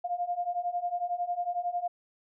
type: beating tone pair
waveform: sine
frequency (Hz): 698.5 / 709.5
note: F5 / F5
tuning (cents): 0 / +27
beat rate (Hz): 11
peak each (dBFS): -33 / -31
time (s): 0.04-1.88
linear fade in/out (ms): 10
effects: none